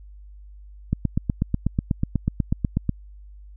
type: click train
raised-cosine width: 5 ms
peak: -8 dBFS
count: 17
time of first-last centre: 0.93-2.893 s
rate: 8.15 Hz
effects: added 50 Hz sine -41 dBFS peak until 3.56 s